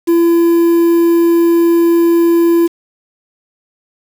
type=tone with quantisation; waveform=triangle; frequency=338.1 Hz; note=E4; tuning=44 cents sharp; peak=-5 dBFS; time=0.07-2.68 s; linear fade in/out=20 ms; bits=5; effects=none